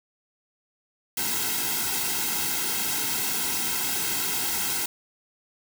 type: noise with comb filter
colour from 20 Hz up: white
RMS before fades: -27 dBFS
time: 1.17-4.86 s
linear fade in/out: 5 ms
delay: 1.7 ms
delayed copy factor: -0.95
effects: none